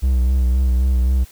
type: tone with vibrato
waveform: triangle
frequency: 63.5 Hz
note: B1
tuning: 49 cents sharp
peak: -11 dBFS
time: 0.02-1.25 s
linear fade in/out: 20 ms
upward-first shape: sine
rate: 3.8 Hz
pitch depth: 49 cents each way
effects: white hiss -47 dBFS RMS until 1.31 s